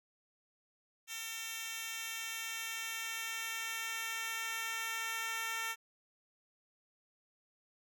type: tone with high-pass filter sweep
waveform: 10% pulse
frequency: 451.8 Hz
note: A4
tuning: 46 cents sharp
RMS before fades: -40 dBFS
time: 1.07-5.76 s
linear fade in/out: 50 ms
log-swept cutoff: 3100 to 1300 Hz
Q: 0.83
effects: none